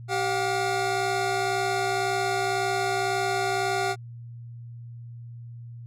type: tone pair together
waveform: 25% pulse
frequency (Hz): 387.8 / 713.7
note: G4 / F5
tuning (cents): -19 / +37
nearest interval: major seventh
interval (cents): 1056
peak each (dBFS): -23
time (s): 0.08-3.96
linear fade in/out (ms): 50
effects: added 118 Hz sine -38 dBFS peak until 5.86 s + low-pass 9000 Hz 12 dB/octave